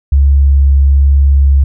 sine tone with vibrato, 69.3 Hz, C#2, in tune, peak -4 dBFS, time 0.12-1.64 s, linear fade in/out 5 ms, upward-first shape triangle, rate 1.2 Hz, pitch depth 9 cents each way, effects none

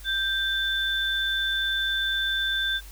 sine tone pair together, 1573 / 3535 Hz, G6 / A7, +6 / +7 cents, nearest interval octave + major second, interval 1401 cents, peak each -26 dBFS, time 0.04-2.81 s, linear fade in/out 50 ms, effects added 50 Hz sine -41 dBFS peak until 2.91 s + white hiss -49 dBFS RMS until 2.91 s

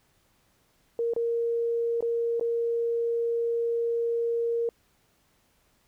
sine tone with dropouts, 466.2 Hz, A#4, in tune, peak -24 dBFS, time 0.99-4.69 s, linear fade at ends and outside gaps 1 ms, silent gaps 1.136-1.163 / 2.007-2.025 / 2.397-2.41 s, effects pink hiss -67 dBFS RMS until 5.87 s

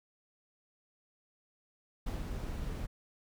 brown noise with ADSR envelope, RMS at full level -35 dBFS, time 2.06-2.87 s, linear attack 10 ms, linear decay 130 ms, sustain -3 dB, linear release 22 ms, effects none

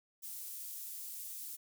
pink high-pass noise, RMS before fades -45 dBFS, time 0.22-1.57 s, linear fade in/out 20 ms, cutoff 11000 Hz, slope 12 dB/octave, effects none

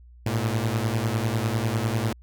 sawtooth beating tone pair, 107.1 / 117.1 Hz, A2 / A#2, -46 / +8 cents, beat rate 10 Hz, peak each -22 dBFS, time 0.26-2.13 s, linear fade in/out 5 ms, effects added 60 Hz sine -46 dBFS peak until 2.22 s

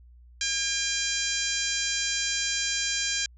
harmonic tone with a mistuned harmonic, 800 Hz, G5, 35 cents sharp, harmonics 2 / 3 / 4 / 5 / 6 / 7 / 8 / 9, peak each -34 / -34 / -34 / -34 / -34 / -34 / -34 / -34 dBFS, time 0.41-3.26 s, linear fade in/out 2 ms, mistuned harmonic 2, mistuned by +29 cents, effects added 60 Hz sine -49 dBFS peak until 3.37 s

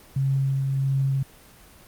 sine tone with tremolo, 135.7 Hz, C#3, 36 cents flat, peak -19 dBFS, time 0.16-1.23 s, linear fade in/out 5 ms, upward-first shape triangle, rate 1.5 Hz, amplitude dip 30%, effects pink hiss -50 dBFS RMS until 1.87 s + Opus 24 kbps

